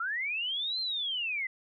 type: linear two-way sweep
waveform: sine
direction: up then down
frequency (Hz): 1308 to 4186 to 1992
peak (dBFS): -30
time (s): 0-1.47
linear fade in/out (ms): 5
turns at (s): 0.8
effects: none